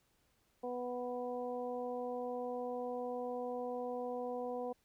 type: harmonic tone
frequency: 246.9 Hz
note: B3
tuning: in tune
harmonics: 1 / 2 / 3 / 4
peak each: -45 / -39 / -44 / -50 dBFS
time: 0.63-4.73 s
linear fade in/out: 10 ms
effects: pink hiss -75 dBFS RMS until 4.84 s